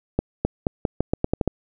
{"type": "accelerating click train", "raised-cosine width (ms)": 2, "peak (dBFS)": -6, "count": 10, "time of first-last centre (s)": [0.19, 1.477], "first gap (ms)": 260, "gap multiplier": 0.84, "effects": []}